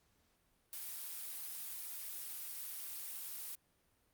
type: noise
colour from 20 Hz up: blue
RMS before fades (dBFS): -45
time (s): 0.73-3.55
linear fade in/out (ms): 0
effects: pink hiss -75 dBFS RMS until 4.13 s + Opus 48 kbps